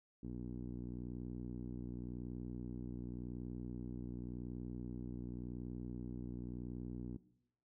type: tone with low-pass filter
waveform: 10% pulse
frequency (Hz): 60.9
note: B1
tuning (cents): -24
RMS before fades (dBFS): -45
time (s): 0.23-7.17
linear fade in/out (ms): 5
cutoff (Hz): 280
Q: 1.6
effects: noise-tail reverb RT60 0.8 s tail -18 dB re dry